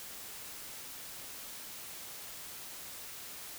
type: silence
effects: white hiss -46 dBFS RMS until 3.58 s